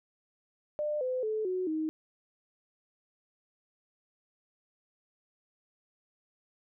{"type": "tone with pitch steps", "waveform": "sine", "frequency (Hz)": [599, 509.5, 433.5, 368.7, 313.7], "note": ["D5", "C5", "A4", "F#4", "D#4"], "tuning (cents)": [34, -46, -26, -6, 14], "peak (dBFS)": -29, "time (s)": [0.79, 1.89], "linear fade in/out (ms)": 0, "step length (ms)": 220, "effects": []}